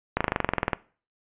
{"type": "slowing click train", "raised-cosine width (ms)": 0.5, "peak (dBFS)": -7, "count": 14, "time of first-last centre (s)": [0.17, 0.732], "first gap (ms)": 36, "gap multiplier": 1.03, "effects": ["noise-tail reverb RT60 0.4 s tail -20 dB re dry", "resampled to 8000 Hz"]}